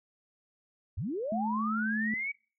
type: linear sweep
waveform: sine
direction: up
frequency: 65.41 to 2291 Hz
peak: -31 dBFS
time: 0.97-2.32 s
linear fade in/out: 10 ms
type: tone with pitch glide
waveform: sine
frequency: 216.5 to 218.1 Hz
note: A3 to A3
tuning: -28 to -15 cents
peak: -30 dBFS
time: 1.32-2.14 s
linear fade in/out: 2 ms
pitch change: +13 cents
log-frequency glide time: 1.55-1.66 s
effects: noise-tail reverb RT60 0.4 s tail -25 dB re dry